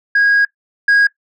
sine tone pair in turn, 1642 / 1642 Hz, G#6 / G#6, -20 / -20 cents, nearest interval unison, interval 0 cents, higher neither, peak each -7 / -5 dBFS, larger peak second, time 0.15-0.45 / 0.88-1.07 s, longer first, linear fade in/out 5 ms, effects noise-tail reverb RT60 0.1 s tail -19 dB re dry + tanh soft clip ceiling -7 dBFS

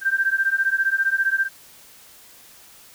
sine beating tone pair, 1568 / 1583 Hz, G6 / G6, 0 / +17 cents, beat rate 15 Hz, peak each -21 / -21 dBFS, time 0.01-1.49 s, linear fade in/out 50 ms, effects white hiss -48 dBFS RMS until 2.94 s

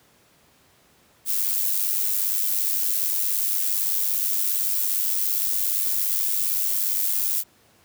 violet noise with amplitude modulation, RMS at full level -21 dBFS, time 1.25-7.44 s, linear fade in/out 50 ms, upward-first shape sine, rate 97.4 Hz, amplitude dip 55%, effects pink hiss -58 dBFS RMS until 7.84 s + high-pass 80 Hz 12 dB/octave

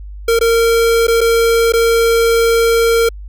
square tone with dropouts, 460.5 Hz, A#4, 21 cents flat, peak -10 dBFS, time 0.28-3.09 s, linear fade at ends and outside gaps 5 ms, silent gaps 0.391-0.41 / 1.07-1.08 / 1.208-1.212 / 1.723-1.735 s, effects added 50 Hz sine -27 dBFS peak until 3.28 s

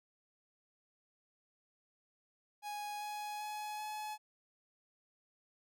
45% pulse tone with pitch steps, 830.6 / 837.3 / 844.1 / 851 Hz, G#5 / G#5 / G#5 / G#5, 0 / +14 / +28 / +42 cents, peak -40 dBFS, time 2.62-4.18 s, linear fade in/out 50 ms, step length 390 ms, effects none

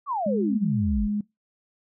sine exponential sweep, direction down, 1203 to 41.51 Hz, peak -24 dBFS, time 0.06-1.09 s, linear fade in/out 50 ms
sine tone, 207.7 Hz, G#3, in tune, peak -23 dBFS, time 0.26-1.21 s, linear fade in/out 5 ms
effects noise-tail reverb RT60 0.2 s tail -23 dB re dry

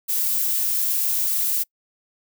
violet noise, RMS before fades -22 dBFS, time 0.08-1.64 s, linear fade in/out 20 ms, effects noise-tail reverb RT60 0.1 s tail -26 dB re dry

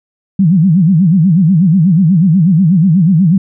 sine tone with vibrato, 174.61 Hz, F3, in tune, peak -5 dBFS, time 0.39-3.38 s, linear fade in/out 5 ms, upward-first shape sine, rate 8.2 Hz, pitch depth 230 cents each way, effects none

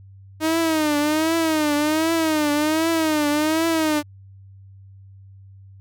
sawtooth tone with vibrato, 311.1 Hz, D#4, in tune, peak -14 dBFS, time 0.4-4.03 s, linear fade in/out 50 ms, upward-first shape triangle, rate 1.3 Hz, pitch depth 120 cents each way, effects added 97 Hz sine -42 dBFS peak until 5.8 s

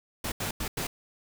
pink noise bursts at uneven times, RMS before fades -32 dBFS, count 4, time 0.24-0.32 / 0.4-0.51 / 0.6-0.68 / 0.77-0.87 s, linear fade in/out 5 ms, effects none

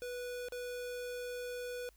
square tone with dropouts, 491.6 Hz, B4, 8 cents flat, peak -40 dBFS, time 0.02-1.89 s, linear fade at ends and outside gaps 0 ms, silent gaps 0.485-0.522 s, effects added 50 Hz sine -63 dBFS peak until 1.96 s + white hiss -70 dBFS RMS until 1.96 s

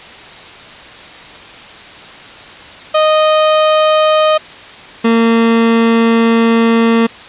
30% pulse tone pair in turn, 620 / 229 Hz, D#5 / A#3, -6 / -31 cents, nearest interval octave + perfect fourth, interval 1725 cents, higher first, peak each -5 dBFS, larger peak neither, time 2.94-4.38 / 5.04-7.07 s, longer second, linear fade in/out 10 ms, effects white hiss -33 dBFS RMS until 7.28 s + resampled to 8000 Hz

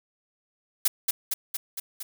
blue noise with echo, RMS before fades -21 dBFS, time 0.85-0.88 s, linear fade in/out 5 ms, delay 230 ms, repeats 5, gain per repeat -3 dB, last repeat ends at 2.03 s, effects none

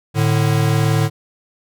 square tone pair together, 109.78 / 148.5 Hz, A2 / D3, -3 / +20 cents, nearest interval perfect fourth, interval 523 cents, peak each -17 dBFS, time 0.14-1.1 s, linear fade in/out 50 ms, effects none

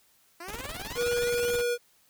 10% pulse exponential sweep, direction up, 329.6 to 3684 Hz, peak -31 dBFS, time 0.4-1.57 s, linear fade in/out 5 ms
pink noise with tremolo, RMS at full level -38 dBFS, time 0.48-1.63 s, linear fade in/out 5 ms, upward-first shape square, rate 19 Hz, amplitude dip 75%
square tone, 481.1 Hz, B4, 45 cents flat, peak -26 dBFS, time 0.95-1.78 s, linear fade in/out 50 ms
effects white hiss -64 dBFS RMS until 2.09 s

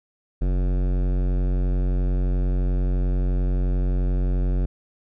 sine tone with hard clipping, 45.74 Hz, F#1, 19 cents flat, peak -21 dBFS, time 0.41-4.66 s, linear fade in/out 10 ms, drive 17 dB, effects none

